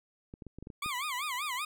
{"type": "clicks", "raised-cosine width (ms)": 3, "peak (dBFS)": -31, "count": 8, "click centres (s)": [0.339, 0.422, 0.467, 0.586, 0.626, 0.671, 0.702, 0.861]}
{"type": "tone with vibrato", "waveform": "20% pulse", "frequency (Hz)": 1100, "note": "C#6", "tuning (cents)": -14, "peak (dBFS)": -28, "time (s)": [0.82, 1.65], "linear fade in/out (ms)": 5, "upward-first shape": "sine", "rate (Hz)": 5.2, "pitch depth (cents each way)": 210}
{"effects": []}